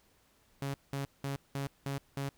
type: tone bursts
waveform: sawtooth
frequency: 138.59 Hz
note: C#3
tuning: in tune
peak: -30 dBFS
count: 6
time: 0.62-2.29 s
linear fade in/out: 2 ms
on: 120 ms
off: 190 ms
effects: pink hiss -68 dBFS RMS until 2.37 s